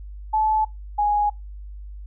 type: tone pair in turn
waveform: sine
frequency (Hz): 866 / 830.2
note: A5 / G#5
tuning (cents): -28 / -1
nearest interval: minor second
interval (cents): 73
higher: first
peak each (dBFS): -17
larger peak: neither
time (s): 0.33-0.65 / 0.98-1.3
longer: neither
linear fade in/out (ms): 10
effects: noise-tail reverb RT60 0.2 s tail -24 dB re dry + added 50 Hz sine -34 dBFS peak until 2.06 s